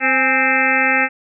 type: harmonic tone with a mistuned harmonic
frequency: 261.6 Hz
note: C4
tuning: in tune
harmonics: 1 / 2 / 3 / 5 / 6 / 7 / 8 / 9 / 10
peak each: -24 / -25 / -22 / -24 / -21 / -20 / -19 / -23 / -21 dBFS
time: 0-1.09 s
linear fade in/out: 50 ms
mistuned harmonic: 3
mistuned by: +78 cents
effects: none